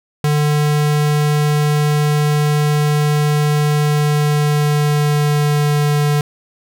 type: tone with pitch glide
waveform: square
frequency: 148.8 to 147.18 Hz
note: D3 to D3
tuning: +23 to +4 cents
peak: -13 dBFS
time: 0.24-6.21 s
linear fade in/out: 2 ms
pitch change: -19 cents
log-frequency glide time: 3.77-6.09 s
effects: none